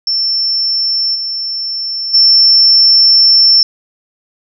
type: tone with level steps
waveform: sine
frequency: 5380 Hz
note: E8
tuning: 34 cents sharp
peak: -11 / -16 / -4 dBFS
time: 0.07-3.63 s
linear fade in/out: 2 ms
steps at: 1.14 / 2.13 s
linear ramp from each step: 20 ms
effects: none